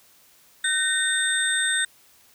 sine tone cluster, 1526 / 1844 / 3635 / 8310 Hz, G6 / A#6 / A#7 / C9, -47 / -19 / -44 / -13 cents, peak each -26 dBFS, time 0.64-1.85 s, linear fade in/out 5 ms, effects white hiss -56 dBFS RMS until 2.34 s

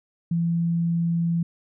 sine tone, 168.7 Hz, E3, 40 cents sharp, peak -20 dBFS, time 0.31-1.43 s, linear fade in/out 5 ms, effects none

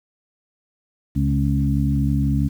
harmonic tone with a mistuned harmonic, 69.3 Hz, C#2, in tune, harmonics 1 / 2 / 3 / 4, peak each -22 / -20 / -24 / -24 dBFS, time 1.15-2.49 s, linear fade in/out 20 ms, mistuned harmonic 3, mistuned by +26 cents, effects 8-bit

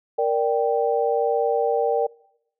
sine chord, G minor, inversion first, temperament equal, 466.2 / 587.3 / 784 Hz, Bb4 / D5 / G5, 0 / 0 / 0 cents, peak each -21 / -24 / -24 dBFS, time 0.18-2.07 s, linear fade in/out 10 ms, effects noise-tail reverb RT60 0.8 s tail -24 dB re dry

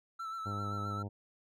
triangle tone with vibrato, 1327 Hz, E6, 11 cents sharp, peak -36 dBFS, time 0.19-1.03 s, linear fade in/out 10 ms, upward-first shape sine, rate 7.6 Hz, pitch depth 30 cents each way
harmonic tone, 101.8 Hz, G#2, 34 cents flat, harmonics 1 / 2 / 3 / 4 / 5 / 6 / 7 / 8 / 9, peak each -38 / -44 / -48 / -50 / -52 / -54 / -55 / -56 / -57 dBFS, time 0.45-1.09 s, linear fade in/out 20 ms
effects none

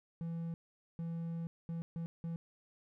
triangle tone bursts at uneven times, 166.7 Hz, E3, 20 cents sharp, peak -35 dBFS, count 5, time 0.21-0.54 / 0.99-1.47 / 1.69-1.82 / 1.96-2.06 / 2.24-2.36 s, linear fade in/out 0 ms, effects none

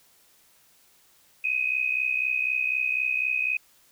sine tone pair together, 2489 / 2553 Hz, D#7 / D#7, 0 / +44 cents, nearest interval unison, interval 44 cents, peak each -26 dBFS, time 1.44-3.57 s, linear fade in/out 5 ms, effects white hiss -60 dBFS RMS until 3.91 s

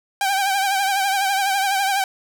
sawtooth tone with vibrato, 784 Hz, G5, in tune, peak -14 dBFS, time 0.21-2.04 s, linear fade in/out 2 ms, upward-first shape triangle, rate 12 Hz, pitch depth 68 cents each way, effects none

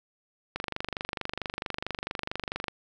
click train, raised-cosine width 0.3 ms, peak -15 dBFS, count 53, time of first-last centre 0.56-2.682 s, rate 24.5 Hz, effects none

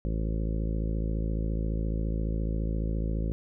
harmonic tone, 54.5 Hz, A1, 16 cents flat, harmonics 1 / 2 / 3 / 4 / 5 / 6 / 7 / 8 / 9 / 10, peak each -28 / -36 / -35 / -39 / -42 / -42 / -45 / -48 / -46 / -47 dBFS, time 0.05-3.32 s, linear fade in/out 0 ms, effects none

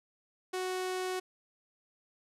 sawtooth tone with low-pass filter, 369.9 Hz, F#4, in tune, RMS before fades -35 dBFS, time 0.53-1.2 s, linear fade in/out 10 ms, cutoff 11000 Hz, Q 0.87, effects none

